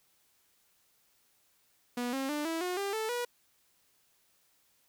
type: tone with pitch steps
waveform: sawtooth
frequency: 243.7 / 268.8 / 296.6 / 327.2 / 360.9 / 398.2 / 439.3 / 484.6 Hz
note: B3 / C4 / D4 / E4 / F#4 / G4 / A4 / B4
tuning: -23 / +47 / +17 / -13 / -43 / +27 / -3 / -33 cents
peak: -28 dBFS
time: 1.97-3.25 s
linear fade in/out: 5 ms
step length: 160 ms
effects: white hiss -70 dBFS RMS until 4.88 s